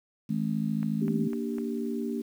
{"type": "harmonic tone", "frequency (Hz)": 54, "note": "A1", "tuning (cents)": -32, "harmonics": [3, 4, 5], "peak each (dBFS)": [-31, -28, -36], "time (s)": [0.29, 1.28], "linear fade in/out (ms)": 10}
{"type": "click train", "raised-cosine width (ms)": 0.5, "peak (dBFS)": -29, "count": 4, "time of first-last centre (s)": [0.83, 1.584], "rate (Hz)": 3.98}
{"type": "chord", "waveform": "sine", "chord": "G minor", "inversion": "first", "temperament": "equal", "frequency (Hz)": [233.1, 293.7, 392], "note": ["Bb3", "D4", "G4"], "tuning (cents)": [0, 0, 0], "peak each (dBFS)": [-31, -35, -35], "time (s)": [1.01, 2.22], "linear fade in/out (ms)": 10}
{"effects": ["9-bit"]}